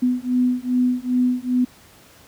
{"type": "beating tone pair", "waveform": "sine", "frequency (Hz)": [248.6, 251.1], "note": ["B3", "B3"], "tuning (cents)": [12, 29], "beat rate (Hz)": 2.5, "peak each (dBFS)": -20, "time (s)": [0.02, 1.65], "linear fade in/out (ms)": 10, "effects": ["pink hiss -49 dBFS RMS until 2.27 s", "high-pass 60 Hz 12 dB/octave"]}